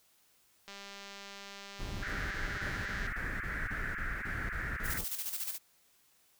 click train, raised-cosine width 0.2 ms, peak -30 dBFS, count 476, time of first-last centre 0.68-3.067 s, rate 199 Hz
brown noise bursts, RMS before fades -39 dBFS, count 12, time 1.79-5.043 s, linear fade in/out 10 ms, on 250 ms, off 23 ms
white band-pass noise, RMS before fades -40 dBFS, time 2.02-4.99 s, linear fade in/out 10 ms, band 1400 to 1900 Hz, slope 48 dB/octave
blue noise with tremolo, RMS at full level -36 dBFS, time 4.83-5.59 s, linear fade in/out 50 ms, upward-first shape square, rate 14 Hz, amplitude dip 55%
effects white hiss -68 dBFS RMS until 6.39 s

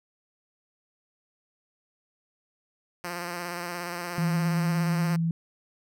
5% pulse tone with vibrato, 174.61 Hz, F3, in tune, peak -21 dBFS, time 3.04-5.16 s, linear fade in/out 2 ms, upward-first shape square, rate 17 Hz, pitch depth 26 cents each way
sine tone, 165.5 Hz, E3, 7 cents sharp, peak -23 dBFS, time 4.18-5.31 s, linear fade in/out 2 ms
effects none

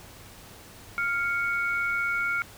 sine tone pair together, 1396.9 / 2221 Hz, F6 / C#7, 0 / +3 cents, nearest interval minor sixth, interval 803 cents, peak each -26 / -29 dBFS, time 0.98-2.42 s, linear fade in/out 0 ms, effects added 99 Hz sine -55 dBFS peak until 2.57 s + pink hiss -48 dBFS RMS until 2.57 s

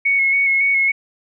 sine tone with vibrato, 2200 Hz, C#7, 14 cents flat, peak -13 dBFS, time 0.05-0.92 s, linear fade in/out 10 ms, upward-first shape square, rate 3.6 Hz, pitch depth 20 cents each way, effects none

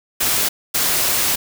white noise bursts at uneven times, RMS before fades -18 dBFS, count 2, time 0.2-0.49 / 0.74-1.36 s, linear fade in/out 10 ms, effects none

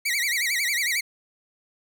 sawtooth tone with vibrato, 2093 Hz, C7, in tune, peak -19 dBFS, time 0.05-1.01 s, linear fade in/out 10 ms, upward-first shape sine, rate 11 Hz, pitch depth 190 cents each way, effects none

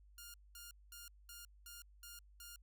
5% pulse tone bursts, 1413 Hz, F6, 20 cents sharp, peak -40 dBFS, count 7, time 0.18-2.56 s, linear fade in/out 2 ms, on 160 ms, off 210 ms, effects added 50 Hz sine -61 dBFS peak until 2.62 s

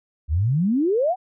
sine exponential sweep, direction up, 69.2 to 784 Hz, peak -17 dBFS, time 0.28-1.16 s, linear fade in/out 50 ms, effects none

